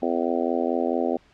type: harmonic tone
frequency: 84.5 Hz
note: E2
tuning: 43 cents sharp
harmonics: 3 / 4 / 5 / 6 / 7 / 8 / 9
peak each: -27 / -28 / -29 / -30 / -30 / -31 / -32 dBFS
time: 0.02-1.17 s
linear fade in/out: 5 ms
effects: pink hiss -57 dBFS RMS until 1.33 s + low-pass 4000 Hz 12 dB/octave